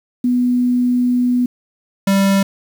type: tone pair in turn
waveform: sine / square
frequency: 246.9 / 195.96 Hz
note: B3 / G3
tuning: 0 / 0 cents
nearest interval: major third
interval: 400 cents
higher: first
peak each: -12 dBFS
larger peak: neither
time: 0.24-1.46 / 2.07-2.43 s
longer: first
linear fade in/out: 5 ms
effects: 7-bit